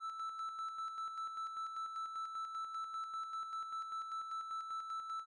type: tone with tremolo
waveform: triangle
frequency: 1319 Hz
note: E6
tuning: 1 cent sharp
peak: -37 dBFS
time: 0-5.26 s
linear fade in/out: 50 ms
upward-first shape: square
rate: 5.1 Hz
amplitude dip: 45%
effects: resampled to 22050 Hz